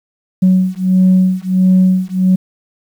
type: beating tone pair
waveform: sine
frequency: 185 / 186.5 Hz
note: F#3 / F#3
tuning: 0 / +14 cents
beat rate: 1.5 Hz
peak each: -10 dBFS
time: 0.42-2.36 s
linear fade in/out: 10 ms
effects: tanh soft clip ceiling -3 dBFS + 7-bit